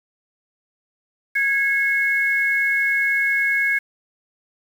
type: tone pair together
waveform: sine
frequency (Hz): 1653 / 2183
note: G#6 / C#7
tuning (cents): -9 / -27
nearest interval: perfect fourth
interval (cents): 482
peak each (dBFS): -20 / -19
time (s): 1.35-3.79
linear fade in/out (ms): 10
effects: 7-bit